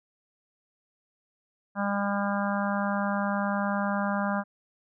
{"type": "harmonic tone", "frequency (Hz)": 201.1, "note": "G3", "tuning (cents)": 44, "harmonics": [1, 3, 4, 5, 6, 7, 8], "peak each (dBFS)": [-28, -33, -34, -35, -36, -36, -37], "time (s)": [1.75, 4.44], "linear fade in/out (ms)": 50, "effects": []}